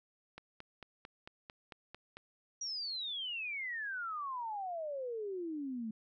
click train, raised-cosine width 0.3 ms, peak -31 dBFS, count 9, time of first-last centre 0.38-2.17 s, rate 4.47 Hz
sine exponential sweep, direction down, 5800 to 213.6 Hz, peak -37 dBFS, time 2.61-5.91 s, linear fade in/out 5 ms
effects none

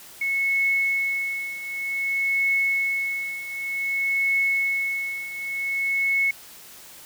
sine tone with tremolo, 2196 Hz, C#7, 17 cents flat, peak -18 dBFS, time 0.21-6.31 s, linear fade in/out 5 ms, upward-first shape triangle, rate 0.54 Hz, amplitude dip 80%, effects white hiss -45 dBFS RMS until 7.05 s

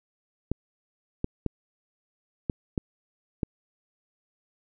clicks, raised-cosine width 3 ms, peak -13 dBFS, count 6, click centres 0.516 / 1.244 / 1.463 / 2.498 / 2.778 / 3.432 s, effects none

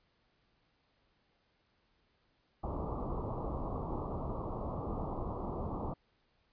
pink low-pass noise, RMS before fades -38 dBFS, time 2.63-5.94 s, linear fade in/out 10 ms, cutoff 1200 Hz, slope 96 dB/octave, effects pink hiss -74 dBFS RMS until 6.52 s + resampled to 11025 Hz

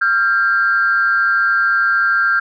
sine tone pair together, 1382.7 / 1596 Hz, F6 / G6, -18 / +31 cents, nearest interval major second, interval 249 cents, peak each -14 / -14 dBFS, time 0.01-2.4 s, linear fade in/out 10 ms, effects tanh soft clip ceiling -5 dBFS

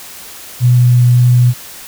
sine tone with vibrato, 123 Hz, B2, 7 cents flat, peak -5 dBFS, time 0.6-1.54 s, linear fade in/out 50 ms, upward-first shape triangle, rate 1.8 Hz, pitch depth 8 cents each way, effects white hiss -32 dBFS RMS until 1.87 s

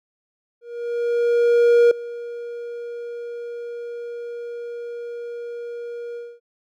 triangle tone with ADSR envelope, 474.2 Hz, A#4, 30 cents sharp, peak -8 dBFS, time 0.61-6.4 s, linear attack 1300 ms, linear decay 4 ms, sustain -19 dB, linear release 240 ms, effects none

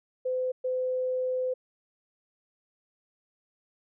sine tone bursts at uneven times, 510 Hz, C5, 44 cents flat, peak -26 dBFS, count 2, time 0.25-0.52 / 0.64-1.54 s, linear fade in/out 10 ms, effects none

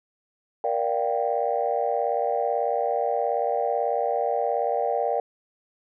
sine chord, G minor seventh, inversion first, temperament just, 470.4 / 588 / 705.6 / 784 Hz, Bb4 / D5 / F5 / G5, +16 / +2 / +18 / 0 cents, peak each -27 dBFS, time 0.64-5.2 s, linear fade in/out 2 ms, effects tanh soft clip ceiling -12 dBFS

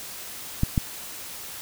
clicks, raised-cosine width 5 ms, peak -8 dBFS, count 2, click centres 0.634 / 0.778 s, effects white hiss -38 dBFS RMS until 1.61 s

